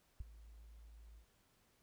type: tone with ADSR envelope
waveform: sine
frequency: 55 Hz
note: A1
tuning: in tune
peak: -37 dBFS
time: 0.2-1.26 s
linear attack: 5 ms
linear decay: 18 ms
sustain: -18 dB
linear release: 89 ms
effects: pink hiss -74 dBFS RMS until 1.82 s